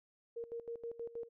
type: tone with tremolo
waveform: sine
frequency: 466.2 Hz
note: A#4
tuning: in tune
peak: -39 dBFS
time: 0.36-1.29 s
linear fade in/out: 10 ms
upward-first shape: square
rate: 6.3 Hz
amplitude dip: 80%
effects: none